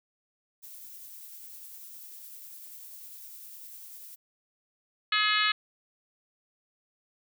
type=noise with tremolo; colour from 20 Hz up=violet; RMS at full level=-45 dBFS; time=0.62-4.16 s; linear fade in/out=20 ms; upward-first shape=triangle; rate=10 Hz; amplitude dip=25%
type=harmonic tone; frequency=423.7 Hz; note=G#4; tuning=35 cents sharp; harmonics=3 / 4 / 5 / 6 / 7 / 8 / 9 / 10; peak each=-29 / -30 / -31 / -32 / -32 / -33 / -34 / -34 dBFS; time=5.12-5.52 s; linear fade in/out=5 ms
effects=none